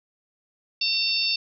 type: harmonic tone with a mistuned harmonic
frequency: 907 Hz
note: A#5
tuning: 48 cents flat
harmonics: 3 / 4 / 5 / 6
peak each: -27 / -29 / -25 / -28 dBFS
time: 0.81-1.36 s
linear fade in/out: 5 ms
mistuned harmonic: 6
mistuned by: -51 cents
effects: none